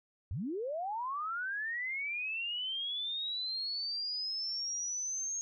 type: linear sweep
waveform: sine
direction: up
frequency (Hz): 69.3 to 6540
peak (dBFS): -34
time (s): 0.31-5.41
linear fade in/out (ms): 0
effects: none